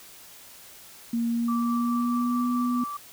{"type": "tone with pitch glide", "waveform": "sine", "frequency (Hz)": [233.1, 245.4], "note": ["A#3", "B3"], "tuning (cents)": [0, -11], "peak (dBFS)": -23, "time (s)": [1.13, 2.84], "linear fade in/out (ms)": 5, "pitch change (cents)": 89, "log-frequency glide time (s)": [1.29, 2.46]}
{"type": "tone with tremolo", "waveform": "sine", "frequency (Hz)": 1165, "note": "D6", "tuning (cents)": -14, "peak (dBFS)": -29, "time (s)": [1.48, 2.97], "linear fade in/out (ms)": 5, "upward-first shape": "sine", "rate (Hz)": 4.7, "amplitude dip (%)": 25}
{"effects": ["white hiss -48 dBFS RMS until 3.12 s"]}